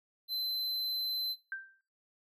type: tone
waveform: square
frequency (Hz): 4062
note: B7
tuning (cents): +48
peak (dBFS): -33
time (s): 0.28-1.36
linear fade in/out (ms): 50
type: tone with exponential decay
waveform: sine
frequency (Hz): 1568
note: G6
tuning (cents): 0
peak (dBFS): -33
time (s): 1.52-1.81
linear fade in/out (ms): 1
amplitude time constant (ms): 61
effects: noise-tail reverb RT60 0.4 s tail -21 dB re dry